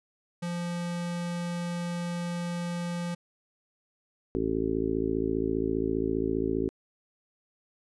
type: tone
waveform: square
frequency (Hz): 173.5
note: F3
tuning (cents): -11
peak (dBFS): -31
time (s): 0.42-3.15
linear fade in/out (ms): 10
type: harmonic tone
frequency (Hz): 55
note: A1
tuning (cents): 0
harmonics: 1 / 2 / 3 / 4 / 5 / 6 / 7 / 8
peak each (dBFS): -38 / -39 / -39 / -37 / -31 / -34 / -30 / -35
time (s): 4.35-6.69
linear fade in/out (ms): 0
effects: resampled to 24000 Hz